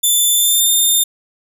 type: tone with pitch glide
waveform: 5% pulse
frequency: 3528 to 3617 Hz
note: A7 to A7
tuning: +4 to +47 cents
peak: -4 dBFS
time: 0.03-1.04 s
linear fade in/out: 10 ms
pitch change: +43 cents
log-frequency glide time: 0.34-0.69 s
effects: none